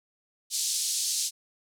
pink band-pass noise, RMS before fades -29 dBFS, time 0.5-1.31 s, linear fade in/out 50 ms, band 4400 to 10000 Hz, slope 24 dB/octave, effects none

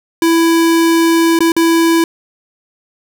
square tone with dropouts, 331.4 Hz, E4, 9 cents sharp, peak -9 dBFS, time 0.22-2.04 s, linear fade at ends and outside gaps 2 ms, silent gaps 1.39-1.405 / 1.52-1.565 s, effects none

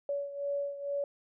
sine beating tone pair, 566 / 568.2 Hz, C#5 / C#5, +36 / +43 cents, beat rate 2.2 Hz, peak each -33 / -38 dBFS, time 0.09-1.04 s, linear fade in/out 2 ms, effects none

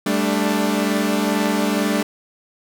sawtooth chord, G suspended second, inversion none, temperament equal with one note detuned, 197.82 / 220 / 293.7 Hz, G3 / A3 / D4, +16 / 0 / 0 cents, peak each -18 dBFS, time 0.06-2.03 s, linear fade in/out 5 ms, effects none

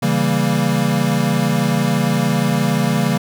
square chord, C# diminished seventh, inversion none, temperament equal, 138.59 / 164.81 / 196 / 233.1 Hz, C#3 / E3 / G3 / Bb3, 0 / 0 / 0 / 0 cents, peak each -21 dBFS, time 0.02-3.18 s, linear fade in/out 10 ms, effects none

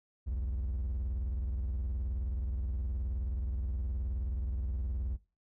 triangle tone with vibrato, 62.3 Hz, B1, 16 cents sharp, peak -30 dBFS, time 0.26-5.17 s, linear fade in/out 20 ms, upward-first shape square, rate 19 Hz, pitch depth 280 cents each way, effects noise-tail reverb RT60 0.3 s tail -19 dB re dry

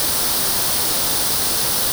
white noise with comb filter, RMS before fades -19 dBFS, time 0-1.92 s, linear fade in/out 0 ms, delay 0.21 ms, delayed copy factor +0.5, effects none

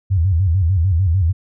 sine tone with vibrato, 88.7 Hz, F2, 27 cents sharp, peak -12 dBFS, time 0.1-1.33 s, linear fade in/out 20 ms, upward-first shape square, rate 6.7 Hz, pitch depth 150 cents each way, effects none

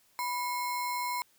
sine tone with sample-and-hold, 984 Hz, B5, 7 cents flat, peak -30 dBFS, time 0.19-1.22 s, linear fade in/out 0 ms, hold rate 3150 Hz, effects white hiss -66 dBFS RMS until 1.38 s

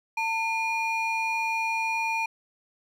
triangle ring-modulated tone, 1661.2 Hz, G#6, in tune, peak -20 dBFS, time 0.17-2.26 s, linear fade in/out 5 ms, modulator 762 Hz, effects none

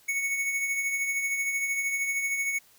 square tone with tremolo, 2217 Hz, C#7, in tune, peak -25 dBFS, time 0.08-2.59 s, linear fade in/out 10 ms, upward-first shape triangle, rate 13 Hz, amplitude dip 50%, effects white hiss -59 dBFS RMS until 2.78 s

